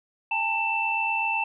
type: tone cluster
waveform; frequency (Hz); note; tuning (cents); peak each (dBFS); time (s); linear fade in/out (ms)
sine; 809 / 897 / 2664; G#5 / A5 / E7; -46 / +33 / +18; -32 / -28 / -25; 0.31-1.44; 5
effects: none